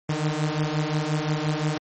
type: beating tone pair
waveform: sawtooth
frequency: 150 / 155.7 Hz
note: D3 / D#3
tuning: +37 / +2 cents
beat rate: 5.7 Hz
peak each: -22 dBFS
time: 0.09-1.78 s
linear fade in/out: 5 ms
effects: MP3 32 kbps